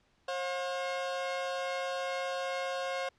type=tone pair together; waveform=sawtooth; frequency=537 / 716.8 Hz; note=C5 / F5; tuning=+45 / +45 cents; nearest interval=perfect fourth; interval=500 cents; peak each=-30 / -34 dBFS; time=0.28-3.09 s; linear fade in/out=5 ms; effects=pink hiss -70 dBFS RMS until 3.18 s + low-pass 5000 Hz 12 dB/octave